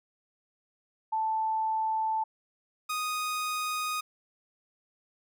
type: tone pair in turn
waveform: sine / sawtooth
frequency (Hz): 880 / 1243.1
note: A5 / D#6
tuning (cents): 0 / -2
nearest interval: tritone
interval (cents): 598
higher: second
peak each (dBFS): -26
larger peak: neither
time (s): 1.12-2.24 / 2.89-4.01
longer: neither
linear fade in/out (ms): 10
effects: none